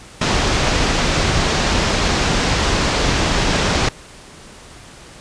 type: low-pass noise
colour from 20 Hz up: pink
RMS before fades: -17 dBFS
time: 0.21-3.89 s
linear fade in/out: 5 ms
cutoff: 6500 Hz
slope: 24 dB/octave
effects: pink hiss -40 dBFS RMS until 5.2 s + resampled to 22050 Hz